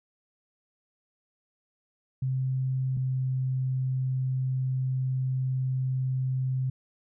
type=tone pair in turn; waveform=sine; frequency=130.81 / 130.15 Hz; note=C3 / C3; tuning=0 / -9 cents; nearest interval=unison; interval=9 cents; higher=first; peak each=-25 dBFS; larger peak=neither; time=2.22-2.97 / 2.97-6.7 s; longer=second; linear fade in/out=5 ms; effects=none